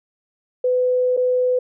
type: tone with dropouts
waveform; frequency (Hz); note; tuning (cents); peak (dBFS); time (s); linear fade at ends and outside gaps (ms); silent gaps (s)
sine; 502; B4; +28; -15; 0.64-1.59; 5; 1.167-1.173
effects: none